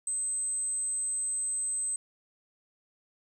sine tone, 8200 Hz, C9, 36 cents flat, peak -27 dBFS, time 0.07-1.96 s, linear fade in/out 2 ms, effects tanh soft clip ceiling -27 dBFS + 10-bit

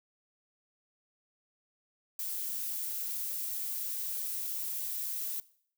violet noise, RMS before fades -36 dBFS, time 2.19-5.4 s, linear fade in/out 2 ms, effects noise-tail reverb RT60 0.6 s tail -20 dB re dry

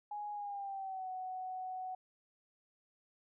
sine tone with pitch glide, 830.6 to 744.3 Hz, G#5 to F#5, 0 to +10 cents, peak -39 dBFS, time 0.11-1.95 s, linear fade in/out 5 ms, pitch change -190 cents, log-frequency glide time 0.33-1.09 s, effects none

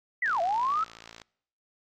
sine linear two-way sweep, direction down then up, 2044 to 654 to 1334 Hz, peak -24 dBFS, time 0.22-0.84 s, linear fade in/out 5 ms, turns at 0.41 s
click train, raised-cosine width 0.2 ms, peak -27 dBFS, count 55, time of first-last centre 0.26-1.217 s, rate 56.4 Hz
effects noise-tail reverb RT60 0.7 s tail -26 dB re dry + AAC 48 kbps

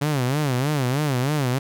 sawtooth tone with vibrato, 137.3 Hz, C#3, 16 cents flat, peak -16 dBFS, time 0.01-1.59 s, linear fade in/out 10 ms, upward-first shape sine, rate 3.2 Hz, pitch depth 190 cents each way, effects none

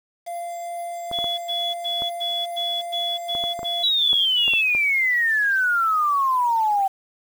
triangle tone with tremolo, 690 Hz, F5, 21 cents flat, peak -25 dBFS, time 0.26-3.84 s, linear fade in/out 20 ms, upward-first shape triangle, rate 2.3 Hz, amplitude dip 25%
clicks, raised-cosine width 1 ms, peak -20 dBFS, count 12, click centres 1.114 / 1.188 / 1.243 / 2.021 / 3.351 / 3.439 / 3.592 / 3.631 / 4.131 / 4.48 / 4.536 / 4.75 s
sine tone bursts, 3400 Hz, G#7, 40 cents sharp, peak -23 dBFS, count 10, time 1.12-4.62 s, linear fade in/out 20 ms, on 260 ms, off 100 ms
sine exponential sweep, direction down, 3951 to 767 Hz, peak -17 dBFS, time 3.83-6.88 s, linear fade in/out 10 ms
effects 7-bit

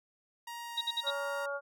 sawtooth tone with pitch glide, 942 to 936 Hz, A#5 to A#5, +18 to +7 cents, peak -37 dBFS, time 0.47-1.46 s, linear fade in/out 5 ms, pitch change -11 cents, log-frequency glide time 0.66-0.77 s
sine tone bursts, 3795 Hz, A#7, 30 cents sharp, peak -29 dBFS, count 4, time 0.77-1.108 s, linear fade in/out 10 ms, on 44 ms, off 54 ms
harmonic tone, 281.6 Hz, C#4, 27 cents sharp, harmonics 2 / 3 / 4 / 5, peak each -36 / -46 / -44 / -38 dBFS, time 1.03-1.61 s, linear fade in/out 50 ms
effects none

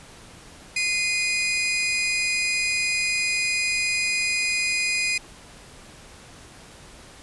sawtooth tone pair together, 2071 / 2463 Hz, C7 / D#7, -18 / -18 cents, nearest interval minor third, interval 300 cents, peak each -25 / -19 dBFS, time 0.76-5.18 s, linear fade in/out 5 ms, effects pink hiss -46 dBFS RMS until 7.22 s + resampled to 24000 Hz

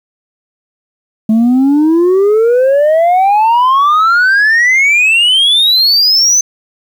sine exponential sweep, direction up, 215 to 6200 Hz, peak -3 dBFS, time 1.29-6.41 s, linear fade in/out 5 ms, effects tanh soft clip ceiling -5 dBFS + 7-bit

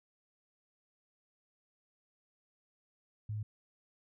sine tone, 106.4 Hz, G#2, 42 cents sharp, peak -35 dBFS, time 3.29-3.43 s, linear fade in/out 5 ms, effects none

